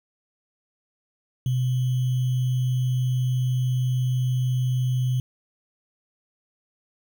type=tone with sample-and-hold; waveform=sine; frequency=126.9 Hz; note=B2; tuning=47 cents sharp; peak=-20 dBFS; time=1.46-5.2 s; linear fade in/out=2 ms; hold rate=3150 Hz; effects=none